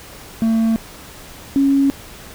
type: tone pair in turn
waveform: triangle / sine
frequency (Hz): 224.7 / 276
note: A3 / C#4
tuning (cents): +37 / -7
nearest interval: major third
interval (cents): 356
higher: second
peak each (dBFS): -11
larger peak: neither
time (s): 0.42-0.76 / 1.56-1.9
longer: neither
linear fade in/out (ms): 0
effects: pink hiss -38 dBFS RMS until 2.34 s